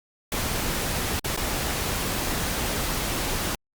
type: noise with dropouts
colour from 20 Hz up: pink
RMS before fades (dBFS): -27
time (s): 0.32-3.55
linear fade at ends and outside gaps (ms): 2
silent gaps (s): 1.195-1.244 / 1.364-1.374
effects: Opus 48 kbps